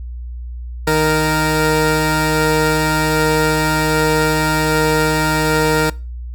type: tone pair together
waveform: 15% pulse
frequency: 155.56 / 465.4 Hz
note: D#3 / A#4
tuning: 0 / -3 cents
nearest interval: octave + perfect fifth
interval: 1897 cents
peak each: -10 dBFS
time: 0.87-5.9 s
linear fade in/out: 5 ms
effects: noise-tail reverb RT60 0.3 s tail -22 dB re dry + added 60 Hz sine -25 dBFS peak until 6.34 s